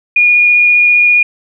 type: tone with vibrato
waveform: sine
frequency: 2439 Hz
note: D#7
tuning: 35 cents flat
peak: -5 dBFS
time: 0.16-1.23 s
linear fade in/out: 5 ms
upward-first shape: sine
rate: 15 Hz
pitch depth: 8 cents each way
effects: none